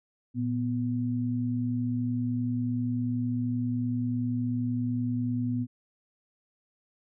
sine tone pair together, 116.52 / 246.9 Hz, A#2 / B3, 0 / 0 cents, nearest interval octave + minor second, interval 1300 cents, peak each -30 / -28 dBFS, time 0.34-5.67 s, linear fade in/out 50 ms, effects none

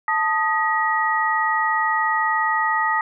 sine tone cluster, 881 / 1244 / 1910 Hz, A5 / D#6 / A#6, +2 / -1 / +42 cents, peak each -22 dBFS, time 0.08-3.01 s, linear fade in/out 2 ms, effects none

